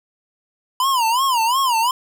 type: tone with vibrato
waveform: square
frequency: 987.8 Hz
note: B5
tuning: in tune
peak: -16 dBFS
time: 0.8-1.91 s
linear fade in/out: 2 ms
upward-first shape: sine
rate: 2.8 Hz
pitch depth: 180 cents each way
effects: 9-bit